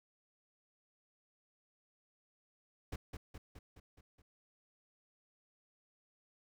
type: noise with echo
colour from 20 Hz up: brown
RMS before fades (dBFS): -41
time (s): 2.92-2.96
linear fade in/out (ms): 5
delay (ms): 210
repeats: 6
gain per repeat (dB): -4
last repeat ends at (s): 4.22
effects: none